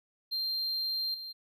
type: tone with level steps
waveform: triangle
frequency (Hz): 4174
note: C8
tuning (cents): -5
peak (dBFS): -29 / -38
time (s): 0.31-1.33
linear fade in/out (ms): 20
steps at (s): 1.14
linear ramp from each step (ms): 5
effects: none